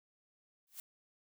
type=noise with exponential growth; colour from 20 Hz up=blue; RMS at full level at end=-42 dBFS; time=0.67-0.8 s; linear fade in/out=1 ms; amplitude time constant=27 ms; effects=none